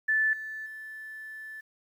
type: tone with level steps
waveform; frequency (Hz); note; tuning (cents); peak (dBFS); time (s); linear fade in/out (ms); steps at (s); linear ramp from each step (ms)
sine; 1750; A6; -10; -22 / -35 / -39; 0.08-1.61; 10; 0.33 / 0.66; 2
effects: 10-bit